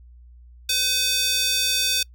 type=tone with high-pass filter; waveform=square; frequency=509 Hz; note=C5; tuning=48 cents flat; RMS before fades=-22 dBFS; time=0.69-2.03 s; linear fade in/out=5 ms; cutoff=3700 Hz; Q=1.7; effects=noise-tail reverb RT60 0.1 s tail -25 dB re dry + added 60 Hz sine -44 dBFS peak until 2.14 s